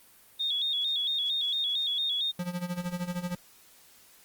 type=tone with vibrato; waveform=sine; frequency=3520 Hz; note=A7; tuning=in tune; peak=-26 dBFS; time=0.39-2.32 s; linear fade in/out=20 ms; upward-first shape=square; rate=4.4 Hz; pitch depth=75 cents each way
type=tone with tremolo; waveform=square; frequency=177.2 Hz; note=F3; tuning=25 cents sharp; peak=-29 dBFS; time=2.39-3.35 s; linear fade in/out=2 ms; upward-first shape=sine; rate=13 Hz; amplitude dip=80%
effects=white hiss -57 dBFS RMS until 4.24 s + Opus 32 kbps